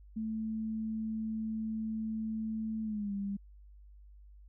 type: tone with pitch glide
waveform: sine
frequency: 220 to 199.42 Hz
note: A3 to G3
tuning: 0 to +30 cents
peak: -33 dBFS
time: 0.16-3.37 s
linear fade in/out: 10 ms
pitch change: -170 cents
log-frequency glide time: 2.83-3.13 s
effects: added 50 Hz sine -52 dBFS peak until 4.48 s